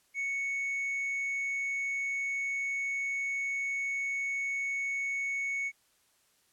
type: tone with tanh clipping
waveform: triangle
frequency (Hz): 2217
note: C#7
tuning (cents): 0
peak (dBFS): -31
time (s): 0.14-5.72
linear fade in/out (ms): 50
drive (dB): 7
effects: white hiss -69 dBFS RMS until 6.52 s + low-pass 12000 Hz 12 dB/octave